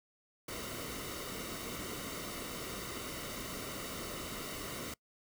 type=noise with comb filter; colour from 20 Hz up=pink; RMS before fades=-42 dBFS; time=0.48-4.94 s; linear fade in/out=5 ms; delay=1.2 ms; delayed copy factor=-0.6; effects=noise-tail reverb RT60 0.1 s tail -24 dB re dry